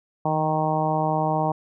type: harmonic tone with a mistuned harmonic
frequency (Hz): 155.56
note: D#3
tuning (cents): 0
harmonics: 1 / 2 / 3 / 4 / 5 / 6 / 7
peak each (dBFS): -26 / -30 / -32 / -27 / -25 / -28 / -33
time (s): 0.25-1.52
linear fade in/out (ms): 5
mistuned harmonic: 1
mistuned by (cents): +26
effects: none